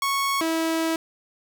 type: tone pair in turn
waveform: sawtooth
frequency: 1105 / 325.2 Hz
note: C#6 / E4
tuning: -6 / -23 cents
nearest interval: octave + major sixth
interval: 2117 cents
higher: first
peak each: -18 dBFS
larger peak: neither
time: 0.02-0.41 / 0.41-0.96 s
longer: second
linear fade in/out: 2 ms
effects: none